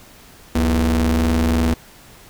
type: ring-modulated tone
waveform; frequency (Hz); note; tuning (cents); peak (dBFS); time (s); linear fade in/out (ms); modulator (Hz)
40% pulse; 83.6; E2; +25; -11; 0.55-1.74; 5; 157
effects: pink hiss -45 dBFS RMS until 2.29 s